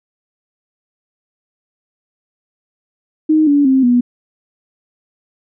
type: tone with pitch steps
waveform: sine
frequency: 311.1 / 286.9 / 264.6 / 244.1 Hz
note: D#4 / D4 / C4 / B3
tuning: 0 / -40 / +20 / -20 cents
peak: -8 dBFS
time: 3.29-4.01 s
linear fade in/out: 10 ms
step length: 180 ms
effects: none